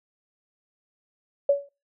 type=tone with exponential decay; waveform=sine; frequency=565 Hz; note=C#5; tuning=33 cents sharp; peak=-13 dBFS; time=1.49-1.69 s; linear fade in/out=5 ms; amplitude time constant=43 ms; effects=noise-tail reverb RT60 0.3 s tail -25 dB re dry